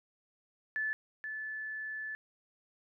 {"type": "tone pair in turn", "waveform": "sine", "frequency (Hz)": [1739, 1739], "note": ["A6", "A6"], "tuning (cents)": [-21, -21], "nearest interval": "unison", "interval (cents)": 0, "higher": "neither", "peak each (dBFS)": [-31, -37], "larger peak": "first", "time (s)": [[0.76, 0.93], [1.24, 2.15]], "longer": "second", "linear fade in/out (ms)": 0, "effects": []}